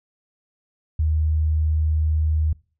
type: tone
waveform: sine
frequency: 77.78 Hz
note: D#2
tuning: in tune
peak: -17 dBFS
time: 0.99-2.53 s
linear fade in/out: 5 ms
effects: noise-tail reverb RT60 0.4 s tail -24 dB re dry